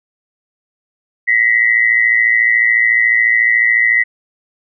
sine tone pair together, 1913 / 2027 Hz, A#6 / B6, +44 / +45 cents, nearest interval minor second, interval 101 cents, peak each -12 dBFS, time 1.27-4.04 s, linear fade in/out 20 ms, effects none

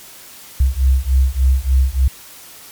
sine beating tone pair, 64.1 / 67.5 Hz, C2 / C#2, -35 / -45 cents, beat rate 3.4 Hz, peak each -14 dBFS, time 0.6-2.08 s, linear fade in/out 5 ms, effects white hiss -39 dBFS RMS until 2.71 s + MP3 96 kbps

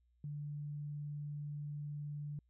sine tone, 146.83 Hz, D3, in tune, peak -40 dBFS, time 0.24-2.39 s, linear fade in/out 2 ms, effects added 60 Hz sine -70 dBFS peak until 2.49 s

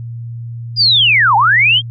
sine linear two-way sweep, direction down then up, 4978 to 787 to 3281 Hz, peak -7 dBFS, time 0.76-1.82 s, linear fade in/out 50 ms, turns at 1.36 s, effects added 117 Hz sine -23 dBFS peak until 1.9 s

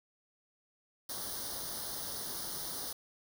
white noise with comb filter, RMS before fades -40 dBFS, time 1.09-2.93 s, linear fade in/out 5 ms, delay 0.2 ms, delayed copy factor +0.9, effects none

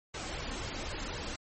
pink noise with flanger, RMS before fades -38 dBFS, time 0.14-1.36 s, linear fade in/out 5 ms, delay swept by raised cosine 1.8 to 3.9 ms, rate 3.9 Hz, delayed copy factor +0.55, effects MP3 32 kbps

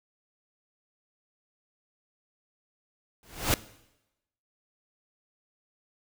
pink noise with exponential growth, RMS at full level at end -21 dBFS, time 3.23-3.54 s, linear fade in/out 1 ms, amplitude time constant 67 ms, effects noise-tail reverb RT60 0.9 s tail -18 dB re dry

